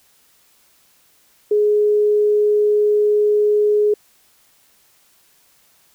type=tone; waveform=sine; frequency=418.6 Hz; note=G#4; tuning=14 cents sharp; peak=-12 dBFS; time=1.51-3.94 s; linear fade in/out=5 ms; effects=white hiss -56 dBFS RMS until 5.94 s